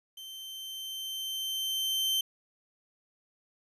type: tone with level ramp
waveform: 40% pulse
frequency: 3107 Hz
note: G7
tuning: 16 cents flat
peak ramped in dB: -42 to -25 dBFS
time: 0.17-2.21 s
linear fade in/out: 5 ms
effects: resampled to 32000 Hz + 11-bit